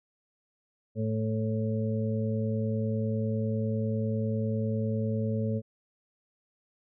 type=harmonic tone; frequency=110 Hz; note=A2; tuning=in tune; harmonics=1 / 2 / 4 / 5; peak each=-29 / -31 / -36 / -37 dBFS; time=0.95-5.62 s; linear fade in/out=50 ms; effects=none